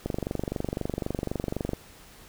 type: click train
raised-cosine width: 2 ms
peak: -15 dBFS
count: 41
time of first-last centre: 0.06-1.734 s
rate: 23.9 Hz
effects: pink hiss -51 dBFS RMS until 2.28 s